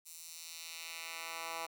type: tone with high-pass filter sweep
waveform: 10% pulse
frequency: 164.81 Hz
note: E3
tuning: in tune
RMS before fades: -45 dBFS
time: 0.05-1.67 s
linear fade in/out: 20 ms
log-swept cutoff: 8000 to 900 Hz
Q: 1
effects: none